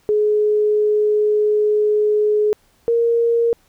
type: tone pair in turn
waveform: sine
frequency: 422 / 466.2 Hz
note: G#4 / A#4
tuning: +28 / 0 cents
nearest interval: major second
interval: 172 cents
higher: second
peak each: -13 dBFS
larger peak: neither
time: 0.09-2.53 / 2.88-3.53 s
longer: first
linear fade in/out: 0 ms
effects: pink hiss -58 dBFS RMS until 3.68 s